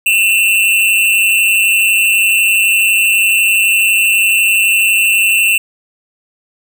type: tone with amplitude modulation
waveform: square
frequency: 2694 Hz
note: E7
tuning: 37 cents sharp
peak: -6 dBFS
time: 0.06-5.58 s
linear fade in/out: 5 ms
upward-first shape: sine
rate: 203 Hz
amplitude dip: 70%
effects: none